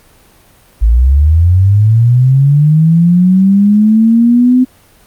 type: linear sweep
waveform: sine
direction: up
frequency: 51.91 to 256.6 Hz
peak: -4 dBFS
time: 0.81-4.65 s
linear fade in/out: 20 ms
effects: pink hiss -45 dBFS RMS until 5.06 s + Opus 32 kbps